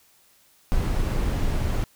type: noise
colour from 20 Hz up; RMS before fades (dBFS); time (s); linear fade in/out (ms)
brown; -23; 0.72-1.84; 0
effects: white hiss -59 dBFS RMS until 1.95 s